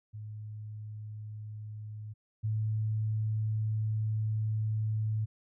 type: tone pair in turn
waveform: sine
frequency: 106.8 / 108.6 Hz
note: G#2 / A2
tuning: +49 / -22 cents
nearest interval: unison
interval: 29 cents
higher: second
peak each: -39 / -28 dBFS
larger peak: second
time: 0.13-2.14 / 2.43-5.26 s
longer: second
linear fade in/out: 20 ms
effects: none